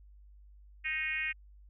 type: tone with frequency modulation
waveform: sine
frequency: 2174 Hz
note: C#7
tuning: 34 cents flat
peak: -31 dBFS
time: 0.84-1.33 s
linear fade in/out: 20 ms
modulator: 302 Hz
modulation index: 1.5
effects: added 50 Hz sine -53 dBFS peak until 1.69 s